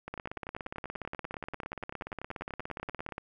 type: two click trains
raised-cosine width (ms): 0.5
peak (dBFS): -24 / -22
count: 32 / 53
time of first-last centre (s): 0.08-3.09 / 0.14-3.181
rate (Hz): 10.3 / 17.1
effects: none